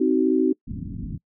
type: chord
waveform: sine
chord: C diminished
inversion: none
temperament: just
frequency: 261.6 / 314 / 376.7 Hz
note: C4 / Eb4 / Gb4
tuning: 0 / +16 / +31 cents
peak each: -21 dBFS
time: 0-0.53 s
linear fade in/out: 10 ms
type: low-pass noise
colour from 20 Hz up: white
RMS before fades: -32 dBFS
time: 0.67-1.18 s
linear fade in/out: 10 ms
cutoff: 260 Hz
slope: 48 dB/octave
effects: noise-tail reverb RT60 0.1 s tail -24 dB re dry